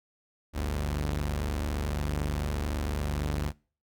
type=tone pair together; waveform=sawtooth; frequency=48.9 / 73.8 Hz; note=G1 / D2; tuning=-4 / +9 cents; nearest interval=perfect fifth; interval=713 cents; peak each=-29 / -26 dBFS; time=0.53-3.53 s; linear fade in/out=50 ms; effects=noise-tail reverb RT60 0.4 s tail -25 dB re dry